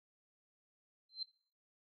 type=tone with exponential growth; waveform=sine; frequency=4112 Hz; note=C8; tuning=31 cents flat; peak=-35 dBFS; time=1.09-1.23 s; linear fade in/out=5 ms; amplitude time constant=30 ms; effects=noise-tail reverb RT60 0.5 s tail -20 dB re dry